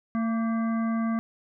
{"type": "harmonic tone with a mistuned harmonic", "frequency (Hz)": 225.9, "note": "A3", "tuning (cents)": 46, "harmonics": [1, 3, 5, 7, 9], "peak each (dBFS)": [-24, -37, -36, -44, -46], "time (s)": [0.15, 1.19], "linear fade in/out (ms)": 0, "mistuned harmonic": 5, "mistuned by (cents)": 45, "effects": []}